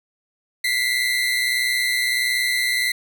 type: tone pair together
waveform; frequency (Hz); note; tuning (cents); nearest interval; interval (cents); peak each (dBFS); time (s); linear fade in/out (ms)
30% pulse; 1975.5 / 2097; B6 / C7; 0 / +3; minor second; 103; -19; 0.64-2.92; 5
effects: none